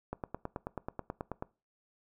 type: click train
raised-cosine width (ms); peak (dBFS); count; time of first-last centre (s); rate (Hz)
1; -22; 13; 0.13-1.424; 9.27
effects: noise-tail reverb RT60 0.3 s tail -21 dB re dry